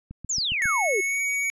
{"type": "click train", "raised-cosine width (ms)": 5, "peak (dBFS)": -25, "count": 5, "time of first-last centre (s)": [0.11, 0.656], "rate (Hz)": 7.32}
{"type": "exponential sweep", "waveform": "sine", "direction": "down", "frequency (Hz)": [7500, 360.4], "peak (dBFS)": -23, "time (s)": [0.29, 1.01], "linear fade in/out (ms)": 10}
{"type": "tone with pitch glide", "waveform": "square", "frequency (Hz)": [2200, 2248], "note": ["C#7", "C#7"], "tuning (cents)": [-14, 24], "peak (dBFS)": -24, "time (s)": [0.62, 1.5], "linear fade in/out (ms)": 0, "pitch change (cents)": 38, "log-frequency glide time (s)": [1.03, 1.21]}
{"effects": ["resampled to 24000 Hz"]}